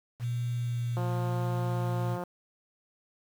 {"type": "tone with vibrato", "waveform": "sine", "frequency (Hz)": 120, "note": "B2", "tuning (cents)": -49, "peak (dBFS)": -28, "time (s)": [0.19, 2.18], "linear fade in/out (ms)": 50, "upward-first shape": "sine", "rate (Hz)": 0.93, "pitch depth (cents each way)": 10}
{"type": "click train", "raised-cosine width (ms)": 1, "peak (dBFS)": -23, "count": 225, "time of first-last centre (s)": [0.97, 2.236], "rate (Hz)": 177}
{"effects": ["high-pass 60 Hz 12 dB/octave", "8-bit"]}